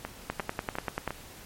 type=two click trains; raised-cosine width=0.5 ms; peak=-18 / -14 dBFS; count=4 / 9; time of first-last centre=0.05-1.106 / 0.3-1.077 s; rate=2.84 / 10.3 Hz; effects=pink hiss -48 dBFS RMS until 1.45 s + MP3 64 kbps